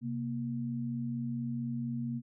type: tone pair together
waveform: sine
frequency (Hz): 130.81 / 235.1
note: C3 / A#3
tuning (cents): 0 / +15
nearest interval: minor seventh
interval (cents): 1015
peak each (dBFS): -37 / -34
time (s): 0.01-2.22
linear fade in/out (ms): 50
effects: none